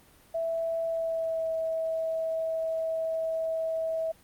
sine tone with pitch glide, 659.3 to 648 Hz, E5 to E5, 0 to -30 cents, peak -27 dBFS, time 0.34-4.12 s, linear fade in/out 10 ms, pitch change -30 cents, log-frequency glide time 0.86-1.51 s, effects pink hiss -58 dBFS RMS until 4.23 s + Opus 32 kbps

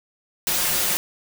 white noise with comb filter, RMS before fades -22 dBFS, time 0.47-0.97 s, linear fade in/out 0 ms, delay 5.6 ms, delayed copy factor +0.65, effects none

